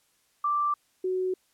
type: tone pair in turn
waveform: sine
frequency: 1174.7 / 370.9 Hz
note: D6 / F#4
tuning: 0 / +4 cents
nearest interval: octave + minor sixth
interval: 1996 cents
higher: first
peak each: -23 / -25 dBFS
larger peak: first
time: 0.44-0.74 / 1.04-1.34 s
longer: neither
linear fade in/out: 5 ms
effects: white hiss -68 dBFS RMS until 1.53 s + low-pass 12000 Hz 12 dB/octave